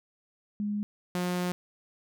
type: tone pair in turn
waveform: sine / sawtooth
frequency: 207 / 178.93 Hz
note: G#3 / F3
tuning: -5 / +42 cents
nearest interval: minor third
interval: 253 cents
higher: first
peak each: -28 / -24 dBFS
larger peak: second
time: 0.6-0.83 / 1.15-1.52 s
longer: second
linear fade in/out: 0 ms
effects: none